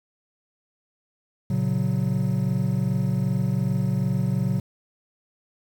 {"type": "chord", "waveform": "triangle", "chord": "F# major", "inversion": "first", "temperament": "equal with one note detuned", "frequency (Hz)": [116, 138.59, 185], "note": ["A#2", "C#3", "F#3"], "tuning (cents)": [-8, 0, 0], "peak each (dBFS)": [-24, -23, -23], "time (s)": [1.5, 4.6], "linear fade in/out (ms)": 5, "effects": ["8-bit"]}